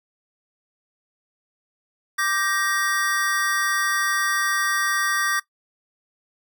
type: chord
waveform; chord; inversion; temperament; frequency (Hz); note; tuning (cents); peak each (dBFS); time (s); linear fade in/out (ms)
square; G minor; second; just; 1176 / 1568 / 1881.6; D6 / G6 / Bb6; +2 / 0 / +16; -26; 2.18-5.4; 10
effects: noise-tail reverb RT60 0.1 s tail -17 dB re dry